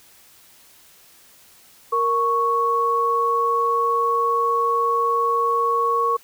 sine tone pair together, 466.2 / 1108.7 Hz, A#4 / C#6, 0 / 0 cents, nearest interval octave + minor third, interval 1500 cents, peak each -23 / -18 dBFS, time 1.92-6.17 s, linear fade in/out 10 ms, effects white hiss -51 dBFS RMS until 6.23 s

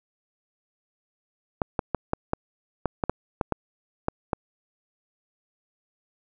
clicks, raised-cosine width 1 ms, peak -9 dBFS, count 12, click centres 1.618 / 1.792 / 1.947 / 2.134 / 2.334 / 2.857 / 3.038 / 3.096 / 3.412 / 3.523 / 4.084 / 4.332 s, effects none

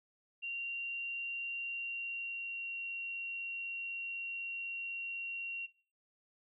sine tone with pitch glide, 2764 to 2748 Hz, F7 to F7, -19 to -29 cents, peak -37 dBFS, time 0.42-5.67 s, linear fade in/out 20 ms, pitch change -10 cents, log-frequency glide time 1.59-2.83 s, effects noise-tail reverb RT60 0.4 s tail -19 dB re dry

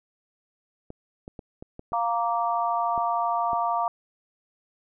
clicks, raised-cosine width 2 ms, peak -25 dBFS, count 8, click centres 0.904 / 1.279 / 1.392 / 1.625 / 1.794 / 1.921 / 2.978 / 3.532 s
harmonic tone, 233.1 Hz, A#3, in tune, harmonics 3 / 4 / 5, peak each -26 / -27 / -28 dBFS, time 1.93-3.88 s, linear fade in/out 2 ms
effects none

